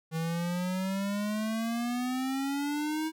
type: exponential sweep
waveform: square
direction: up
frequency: 160 to 320 Hz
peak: -30 dBFS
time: 0.11-3.12 s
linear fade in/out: 50 ms
effects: none